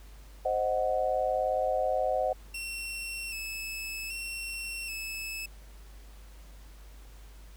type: chord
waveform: sine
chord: C diminished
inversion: none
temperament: equal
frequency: 523.3 / 622.3 / 740 Hz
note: C5 / Eb5 / Gb5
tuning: 0 / 0 / 0 cents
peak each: -30 dBFS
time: 0.45-2.33 s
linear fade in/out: 5 ms
type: tone with vibrato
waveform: sawtooth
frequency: 2662 Hz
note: E7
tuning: 16 cents sharp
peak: -32 dBFS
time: 2.54-5.46 s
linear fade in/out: 5 ms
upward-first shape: square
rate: 0.64 Hz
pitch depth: 36 cents each way
effects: added 50 Hz sine -47 dBFS peak until 7.56 s + pink hiss -58 dBFS RMS until 7.56 s